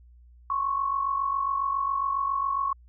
sine tone pair together, 1061.4 / 1108.7 Hz, C6 / C#6, +24 / 0 cents, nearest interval minor second, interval 76 cents, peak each -31 / -25 dBFS, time 0.5-2.73 s, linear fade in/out 2 ms, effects added 60 Hz sine -50 dBFS peak until 2.88 s

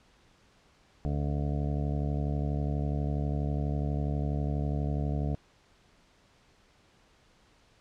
harmonic tone, 72.2 Hz, D2, 29 cents flat, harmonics 1 / 2 / 3 / 4 / 6 / 7 / 8 / 9 / 10, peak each -31 / -31 / -38 / -39 / -43 / -48 / -47 / -45 / -46 dBFS, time 1.05-5.35 s, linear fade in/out 0 ms, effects pink hiss -63 dBFS RMS until 7.8 s + low-pass 6000 Hz 12 dB/octave

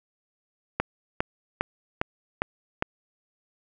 click train, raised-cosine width 0.5 ms, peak -8 dBFS, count 6, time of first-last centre 0.8-2.824 s, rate 2.47 Hz, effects none

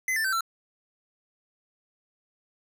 square tone with pitch steps, 2039 / 1775.1 / 1545.3 / 1345.2 Hz, C7 / A6 / G6 / E6, -45 / +15 / -25 / +35 cents, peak -25 dBFS, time 0.08-0.408 s, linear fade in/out 2 ms, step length 82 ms, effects none

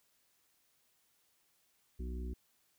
harmonic tone, 61.74 Hz, B1, in tune, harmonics 1 / 3 / 4 / 5 / 6, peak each -38 / -50 / -50 / -55 / -51 dBFS, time 1.99-2.34 s, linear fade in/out 10 ms, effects white hiss -74 dBFS RMS until 2.78 s

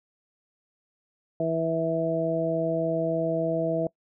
harmonic tone, 163.4 Hz, E3, 15 cents flat, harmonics 1 / 2 / 3 / 4, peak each -31 / -30 / -30 / -26 dBFS, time 1.4-3.87 s, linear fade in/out 2 ms, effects noise-tail reverb RT60 0.1 s tail -23 dB re dry

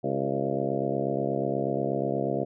harmonic tone with a mistuned harmonic, 68.3 Hz, C#2, 25 cents flat, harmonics 2 / 3 / 4 / 5 / 6 / 7 / 8 / 9 / 10, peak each -34 / -34 / -34 / -34 / -34 / -34 / -34 / -34 / -34 dBFS, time 0.03-2.45 s, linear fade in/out 20 ms, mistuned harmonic 6, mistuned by -45 cents, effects none

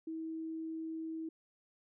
sine tone, 322.1 Hz, E4, 40 cents flat, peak -38 dBFS, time 0.07-1.29 s, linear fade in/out 5 ms, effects none

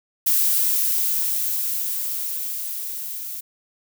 violet noise with level ramp, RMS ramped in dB -18 to -32 dBFS, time 0.26-3.41 s, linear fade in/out 10 ms, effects none

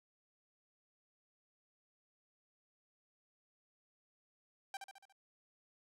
sawtooth tone with echo, 784 Hz, G5, in tune, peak -37 dBFS, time 4.74-4.77 s, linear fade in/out 2 ms, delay 71 ms, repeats 5, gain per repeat -5 dB, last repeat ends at 5.125 s, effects low-pass 12000 Hz 12 dB/octave

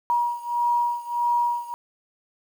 sine beating tone pair, 955 / 956.6 Hz, A#5 / A#5, +42 / +44 cents, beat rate 1.6 Hz, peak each -23 / -25 dBFS, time 0.1-1.74 s, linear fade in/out 0 ms, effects 8-bit

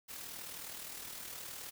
white noise with amplitude modulation, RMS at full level -44 dBFS, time 0.08-1.71 s, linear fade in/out 20 ms, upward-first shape sine, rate 39.3 Hz, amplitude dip 45%, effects none

